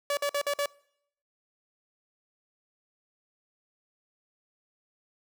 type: tone bursts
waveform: sawtooth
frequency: 573 Hz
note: D5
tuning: 43 cents flat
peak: -22 dBFS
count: 5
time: 0.1-0.659 s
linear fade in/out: 2 ms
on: 71 ms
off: 51 ms
effects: noise-tail reverb RT60 0.7 s tail -24 dB re dry